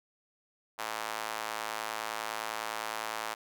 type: tone with high-pass filter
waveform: square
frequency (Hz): 54.9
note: A1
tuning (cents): -3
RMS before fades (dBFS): -37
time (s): 0.78-3.35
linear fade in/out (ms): 20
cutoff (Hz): 900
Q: 1.3
effects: none